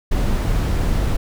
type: noise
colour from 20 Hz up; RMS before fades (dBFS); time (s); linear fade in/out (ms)
brown; -18; 0.11-1.17; 10
effects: none